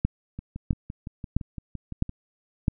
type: two click trains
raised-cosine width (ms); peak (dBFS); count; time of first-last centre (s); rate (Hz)
5; -9 / -22; 5 / 11; 0.05-2.682 / 0.39-2.094; 1.52 / 5.87
effects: none